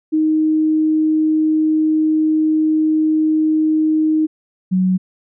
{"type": "tone pair in turn", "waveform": "sine", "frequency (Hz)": [312, 185.52], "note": ["D#4", "F#3"], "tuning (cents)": [5, 5], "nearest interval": "major sixth", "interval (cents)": 900, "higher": "first", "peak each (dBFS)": -12, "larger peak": "neither", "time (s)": [[0.12, 4.27], [4.71, 4.98]], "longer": "first", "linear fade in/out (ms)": 20, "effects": []}